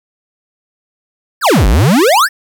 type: exponential two-way sweep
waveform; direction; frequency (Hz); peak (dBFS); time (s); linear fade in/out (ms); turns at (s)
square; down then up; 1864.7 to 43.65 to 1864.7; -7; 1.41-2.29; 50; 1.67
effects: 7-bit